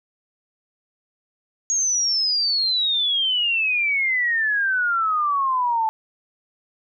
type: exponential sweep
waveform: sine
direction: down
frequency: 6640 to 871 Hz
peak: -18 dBFS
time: 1.7-5.89 s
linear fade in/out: 0 ms
effects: none